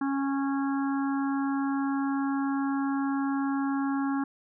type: harmonic tone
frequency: 275.2 Hz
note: C#4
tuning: 12 cents flat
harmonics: 1 / 3 / 4 / 5 / 6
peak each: -26 / -36 / -38 / -40 / -42 dBFS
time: 0.01-4.24 s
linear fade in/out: 5 ms
effects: none